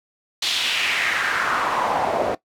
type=noise with band-pass filter sweep; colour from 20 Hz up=pink; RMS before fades=-22 dBFS; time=0.42-2.35 s; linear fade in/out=5 ms; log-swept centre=3900 to 550 Hz; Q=2.6; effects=noise-tail reverb RT60 0.1 s tail -18 dB re dry